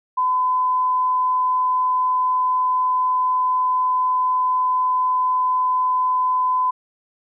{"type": "tone", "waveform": "sine", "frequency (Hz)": 1012, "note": "B5", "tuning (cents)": 42, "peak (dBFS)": -16, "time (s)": [0.17, 6.71], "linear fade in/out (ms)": 10, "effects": []}